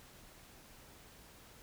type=silence; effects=pink hiss -58 dBFS RMS until 1.62 s